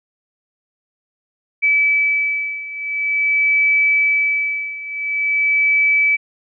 sine beating tone pair, 2300 / 2300.47 Hz, D7 / D7, -37 / -36 cents, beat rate 0.47 Hz, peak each -19 / -16 dBFS, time 1.62-6.17 s, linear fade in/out 20 ms, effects none

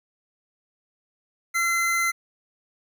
square tone pair together, 1358.4 / 2060 Hz, F6 / C7, -48 / -28 cents, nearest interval perfect fifth, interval 720 cents, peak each -27 / -23 dBFS, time 1.54-2.12 s, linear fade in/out 20 ms, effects none

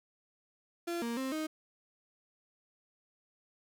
35% pulse tone with pitch steps, 342.6 / 233.9 / 263.9 / 311.9 Hz, F4 / A#3 / C4 / D#4, -33 / +6 / +15 / +4 cents, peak -32 dBFS, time 0.87-1.47 s, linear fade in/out 10 ms, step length 150 ms, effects none

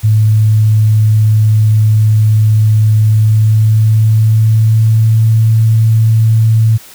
sine tone with pitch glide, 108.1 to 111.46 Hz, A2 to A2, -30 to +23 cents, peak -5 dBFS, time 0.03-6.78 s, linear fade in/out 20 ms, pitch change +53 cents, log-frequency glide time 3.02-5.27 s, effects white hiss -36 dBFS RMS until 6.94 s

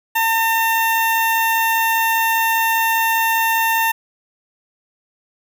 10% pulse tone with notch filter, 905 Hz, A5, 48 cents sharp, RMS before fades -17 dBFS, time 0.15-3.92 s, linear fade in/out 10 ms, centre 4700 Hz, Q 0.5, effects none

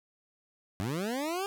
20% pulse linear sweep, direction up, 87.31 to 405.1 Hz, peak -26 dBFS, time 0.8-1.46 s, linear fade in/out 0 ms, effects none

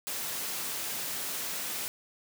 white high-pass noise, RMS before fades -35 dBFS, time 0.07-1.88 s, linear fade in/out 0 ms, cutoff 120 Hz, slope 12 dB/octave, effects none

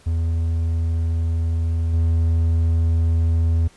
triangle tone with level steps, 82.41 Hz, E2, in tune, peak -16 / -13 dBFS, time 0.06-3.68 s, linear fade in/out 10 ms, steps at 1.93 s, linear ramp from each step 10 ms, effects pink hiss -52 dBFS RMS until 3.76 s + resampled to 24000 Hz

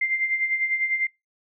sine tone with tremolo, 2093 Hz, C7, in tune, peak -19 dBFS, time 0.01-1.07 s, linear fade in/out 5 ms, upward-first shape sine, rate 10 Hz, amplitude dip 60%, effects noise-tail reverb RT60 0.2 s tail -23 dB re dry

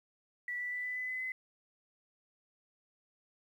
sine tone with pitch steps, 1957 / 1969.5 / 1982 / 1994.7 / 2007 / 2020 / 2033 Hz, B6 / B6 / B6 / B6 / B6 / B6 / B6, -16 / -5 / +6 / +17 / +27 / +39 / +50 cents, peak -35 dBFS, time 0.48-1.32 s, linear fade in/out 2 ms, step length 120 ms, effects 11-bit

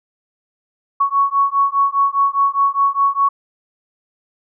sine beating tone pair, 1110 / 1114.9 Hz, C#6 / C#6, +2 / +10 cents, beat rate 4.9 Hz, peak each -16 dBFS, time 1-3.29 s, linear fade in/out 10 ms, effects none

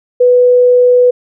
sine tone, 494.5 Hz, B4, 2 cents sharp, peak -4 dBFS, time 0.2-1.11 s, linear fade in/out 10 ms, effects none

